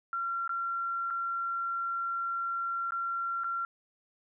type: tone with dropouts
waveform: sine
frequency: 1370 Hz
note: F6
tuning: 34 cents flat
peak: -30 dBFS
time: 0.13-3.65 s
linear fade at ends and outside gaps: 1 ms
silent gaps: 0.477-0.493 / 1.103-1.107 / 2.907-2.921 / 3.436-3.443 s
effects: none